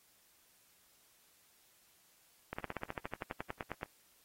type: slowing click train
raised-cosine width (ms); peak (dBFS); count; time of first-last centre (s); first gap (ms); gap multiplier
0.5; -23; 17; 2.53-3.831; 55; 1.05
effects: white hiss -68 dBFS RMS until 4.24 s + AAC 48 kbps